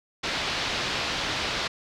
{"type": "low-pass noise", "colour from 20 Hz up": "white", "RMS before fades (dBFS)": -29, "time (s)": [0.23, 1.68], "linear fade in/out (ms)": 10, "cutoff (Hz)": 4500, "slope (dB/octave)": 24, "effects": []}